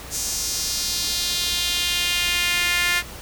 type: tone with high-pass filter sweep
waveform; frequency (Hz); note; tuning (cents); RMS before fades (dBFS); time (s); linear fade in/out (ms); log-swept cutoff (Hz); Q
sawtooth; 351.5; F4; +11; -23; 0.1-3.03; 50; 6600 to 1900; 2.1
effects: added 60 Hz sine -40 dBFS peak until 3.21 s + pink hiss -38 dBFS RMS until 3.21 s